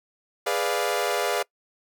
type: chord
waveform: sawtooth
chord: G# diminished seventh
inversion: none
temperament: equal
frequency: 415.3 / 493.9 / 587.3 / 698.5 Hz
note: G#4 / B4 / D5 / F5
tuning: 0 / 0 / 0 / 0 cents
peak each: -25 dBFS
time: 0.46-1.43 s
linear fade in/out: 10 ms
effects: noise-tail reverb RT60 0.1 s tail -24 dB re dry

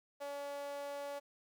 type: tone with high-pass filter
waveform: sawtooth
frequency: 284 Hz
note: C#4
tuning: 42 cents sharp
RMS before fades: -43 dBFS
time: 0.2-1.2 s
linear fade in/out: 20 ms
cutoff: 640 Hz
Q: 9.4
effects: 12-bit

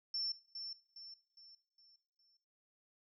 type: tone with echo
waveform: sine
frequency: 5390 Hz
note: E8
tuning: 38 cents sharp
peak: -36 dBFS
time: 0.14-0.32 s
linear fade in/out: 2 ms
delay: 410 ms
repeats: 5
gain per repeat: -7 dB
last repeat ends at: 2.37 s
effects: noise-tail reverb RT60 0.8 s tail -18 dB re dry

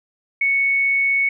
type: tone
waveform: sine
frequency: 2216 Hz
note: C#7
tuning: 1 cent flat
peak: -15 dBFS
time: 0.41-1.29 s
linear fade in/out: 5 ms
effects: none

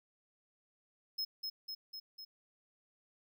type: tone with echo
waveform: square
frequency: 5160 Hz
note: E8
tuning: 38 cents flat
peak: -35 dBFS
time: 1.18-1.25 s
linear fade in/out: 10 ms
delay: 250 ms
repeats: 4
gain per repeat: -3 dB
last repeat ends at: 2.25 s
effects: none

